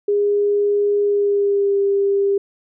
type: tone with pitch glide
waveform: sine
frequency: 409.1 to 398.1 Hz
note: G#4 to G4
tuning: -26 to +27 cents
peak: -14 dBFS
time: 0.08-2.38 s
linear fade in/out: 5 ms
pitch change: -47 cents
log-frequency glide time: 1.02-1.79 s
effects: none